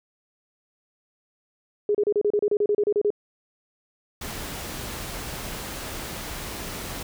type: tone bursts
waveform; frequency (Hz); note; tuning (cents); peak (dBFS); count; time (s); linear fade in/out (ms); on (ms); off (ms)
sine; 414.3; G#4; -4; -18; 14; 1.89-3.104; 2; 57; 32
type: noise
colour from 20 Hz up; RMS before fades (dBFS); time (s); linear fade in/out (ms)
pink; -34; 4.21-7.03; 5
effects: none